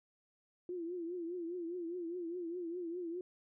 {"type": "tone with vibrato", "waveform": "sine", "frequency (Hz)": 345.9, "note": "F4", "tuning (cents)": -17, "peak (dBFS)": -38, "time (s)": [0.69, 3.21], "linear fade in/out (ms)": 2, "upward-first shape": "triangle", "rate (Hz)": 4.9, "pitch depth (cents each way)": 110, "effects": []}